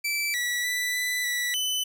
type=tone with pitch steps; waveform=sawtooth; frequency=2323 / 1946 / 1977 / 1989 / 1957 / 3015 Hz; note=D7 / B6 / B6 / B6 / B6 / F#7; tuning=-20 / -26 / +1 / +12 / -16 / +32 cents; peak=-22 dBFS; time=0.04-1.84 s; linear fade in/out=10 ms; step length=300 ms; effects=none